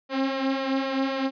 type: tone with flanger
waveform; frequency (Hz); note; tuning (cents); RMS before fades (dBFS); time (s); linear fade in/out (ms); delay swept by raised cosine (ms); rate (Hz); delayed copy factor
sawtooth; 268.4; C4; +44; -26; 0.09-1.31; 50; 1.6 to 3.6; 3.8; +0.55
effects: resampled to 11025 Hz